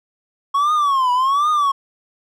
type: tone with vibrato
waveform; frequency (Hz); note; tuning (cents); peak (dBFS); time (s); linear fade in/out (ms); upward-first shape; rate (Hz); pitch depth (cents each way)
triangle; 1100; C#6; -14; -12; 0.54-1.72; 10; triangle; 1.3; 210
effects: none